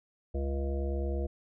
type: harmonic tone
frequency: 69 Hz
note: C#2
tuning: 7 cents flat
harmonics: 1 / 3 / 5 / 7 / 9 / 10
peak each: -30 / -42 / -39 / -40 / -43 / -49 dBFS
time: 0.34-1.27 s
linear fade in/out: 10 ms
effects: none